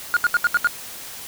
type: tone bursts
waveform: triangle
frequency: 1430 Hz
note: F6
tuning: 41 cents sharp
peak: -11 dBFS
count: 6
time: 0.14-0.672 s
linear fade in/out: 0 ms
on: 27 ms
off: 74 ms
effects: tanh soft clip ceiling -7 dBFS + white hiss -36 dBFS RMS until 1.27 s